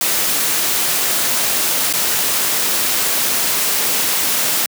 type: noise with dropouts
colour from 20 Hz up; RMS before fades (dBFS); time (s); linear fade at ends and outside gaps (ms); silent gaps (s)
white; -17; 0.01-4.66; 2; 1.928-1.936
effects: high-pass 150 Hz 12 dB/octave